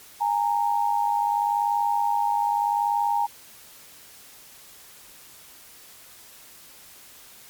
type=tone pair together; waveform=sine; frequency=823 / 923.8 Hz; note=G#5 / A#5; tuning=-16 / -16 cents; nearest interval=major second; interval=200 cents; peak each=-23 dBFS; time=0.2-3.27 s; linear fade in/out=20 ms; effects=white hiss -48 dBFS RMS until 7.49 s + MP3 96 kbps